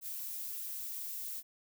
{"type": "noise", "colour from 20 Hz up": "violet", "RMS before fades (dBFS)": -41, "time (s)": [0.01, 1.43], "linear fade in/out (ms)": 50, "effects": []}